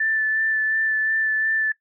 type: tone with vibrato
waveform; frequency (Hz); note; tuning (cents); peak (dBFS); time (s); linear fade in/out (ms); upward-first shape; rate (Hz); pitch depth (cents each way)
sine; 1760; A6; 0; -19; 0-1.72; 5; sine; 2.8; 14
effects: noise-tail reverb RT60 0.1 s tail -18 dB re dry